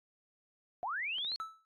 sine linear sweep, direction up, 659.3 to 4390 Hz, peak -34 dBFS, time 0.83-1.36 s, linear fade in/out 0 ms
clicks, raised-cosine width 0.3 ms, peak -35 dBFS, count 3, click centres 1.184 / 1.248 / 1.318 s
triangle tone with exponential decay, 1311 Hz, E6, 10 cents flat, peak -32 dBFS, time 1.4-1.65 s, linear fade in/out 0 ms, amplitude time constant 53 ms
effects AAC 64 kbps

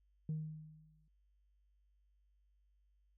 sine tone with exponential decay, 155.56 Hz, D#3, in tune, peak -33 dBFS, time 0.29-1.08 s, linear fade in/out 2 ms, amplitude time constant 170 ms, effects tanh soft clip ceiling -33 dBFS + added 50 Hz sine -70 dBFS peak until 3.17 s

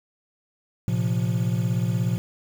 triangle chord, Bb suspended second, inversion none, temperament equal with one note detuned, 114.08 / 130.81 / 174.61 Hz, Bb2 / C3 / F3, -37 / 0 / 0 cents, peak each -22 / -25 / -24 dBFS, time 0.88-2.18 s, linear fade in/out 0 ms, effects 7-bit

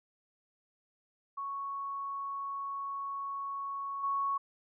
sine tone with level steps, 1108.7 Hz, C#6, in tune, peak -35 / -29 dBFS, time 1.37-4.38 s, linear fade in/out 10 ms, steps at 4.03 s, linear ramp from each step 10 ms, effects none

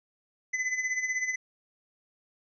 square tone with tremolo, 2020 Hz, B6, 39 cents sharp, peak -26 dBFS, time 0.53-1.36 s, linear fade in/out 10 ms, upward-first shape sine, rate 16 Hz, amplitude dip 65%, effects resampled to 16000 Hz

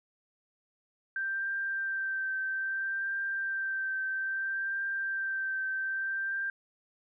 sine tone with vibrato, 1568 Hz, G6, in tune, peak -30 dBFS, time 1.16-6.5 s, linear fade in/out 2 ms, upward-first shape triangle, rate 0.61 Hz, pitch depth 20 cents each way, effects none

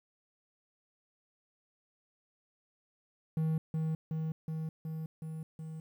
triangle tone with echo, 158.9 Hz, D#3, 37 cents sharp, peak -26 dBFS, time 3.37-3.58 s, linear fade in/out 2 ms, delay 370 ms, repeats 6, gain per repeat -2 dB, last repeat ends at 5.8 s, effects 11-bit

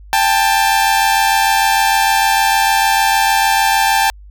sawtooth tone pair together, 793.4 / 880 Hz, G5 / A5, +21 / 0 cents, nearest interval major second, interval 179 cents, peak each -10 dBFS, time 0.13-4.1 s, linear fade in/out 0 ms, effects added 50 Hz sine -35 dBFS peak until 4.3 s

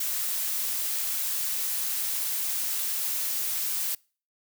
blue noise, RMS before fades -29 dBFS, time 0-3.95 s, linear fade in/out 5 ms, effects noise-tail reverb RT60 0.4 s tail -26 dB re dry

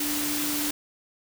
sine tone in noise, 295.1 Hz, D4, 8 cents sharp, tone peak -30 dBFS, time 0-0.71 s, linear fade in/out 5 ms, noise white, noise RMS -29 dBFS, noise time 0-0.71 s, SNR -4 dB, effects none

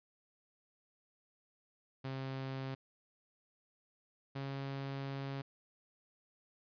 sawtooth tone pair in turn, 133.5 / 137.17 Hz, C3 / C#3, +35 / -18 cents, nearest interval unison, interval 47 cents, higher second, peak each -35 / -35 dBFS, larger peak neither, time 2.04-2.75 / 4.35-5.42 s, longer second, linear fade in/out 10 ms, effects resampled to 11025 Hz

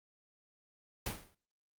pink noise with exponential decay, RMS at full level -34 dBFS, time 1.06-1.35 s, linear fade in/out 5 ms, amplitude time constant 63 ms, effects noise-tail reverb RT60 0.5 s tail -24 dB re dry + Opus 48 kbps

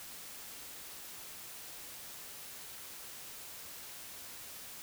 silence, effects white hiss -48 dBFS RMS until 4.82 s

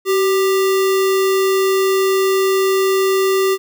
sine tone with sample-and-hold, 383 Hz, G4, 40 cents flat, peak -12 dBFS, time 0.05-3.58 s, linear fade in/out 50 ms, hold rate 1575 Hz, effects none

